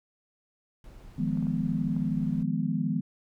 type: noise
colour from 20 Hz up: brown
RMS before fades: -47 dBFS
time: 0.84-2.43 s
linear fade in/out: 2 ms
type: chord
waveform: sine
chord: F half-diminished seventh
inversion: third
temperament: equal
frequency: 155.56 / 174.61 / 207.7 / 246.9 Hz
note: Eb3 / F3 / Ab3 / Cb4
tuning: 0 / 0 / 0 / 0 cents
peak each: -31 dBFS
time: 1.18-3.01 s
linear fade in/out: 10 ms
type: clicks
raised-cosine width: 1 ms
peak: -35 dBFS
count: 4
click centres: 1.373 / 1.426 / 1.469 / 1.965 s
effects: none